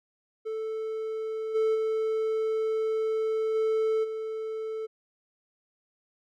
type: tone with level steps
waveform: triangle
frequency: 440 Hz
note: A4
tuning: in tune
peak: -28 / -20 / -23 / -21 / -29 dBFS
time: 0.45-4.87 s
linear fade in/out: 20 ms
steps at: 1.54 / 1.74 / 3.54 / 4.03 s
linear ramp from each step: 20 ms
effects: none